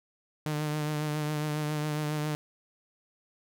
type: tone with vibrato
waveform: sawtooth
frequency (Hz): 151.1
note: D3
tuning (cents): +50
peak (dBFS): -25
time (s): 0.46-2.35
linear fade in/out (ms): 0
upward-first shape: triangle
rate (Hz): 7.3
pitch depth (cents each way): 33
effects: none